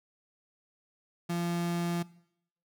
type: tone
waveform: 35% pulse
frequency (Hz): 172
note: F3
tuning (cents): -26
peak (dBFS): -28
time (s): 1.29-2.03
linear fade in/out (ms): 10
effects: noise-tail reverb RT60 0.7 s tail -20 dB re dry